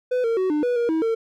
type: tone with pitch steps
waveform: triangle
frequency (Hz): 501 / 458.5 / 374.5 / 299.8 / 489.1 / 473 / 320.9 / 453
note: B4 / A#4 / F#4 / D4 / B4 / A#4 / E4 / A#4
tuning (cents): +25 / -29 / +21 / +36 / -17 / +25 / -46 / -50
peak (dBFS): -17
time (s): 0.11-1.15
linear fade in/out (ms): 10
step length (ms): 130
effects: none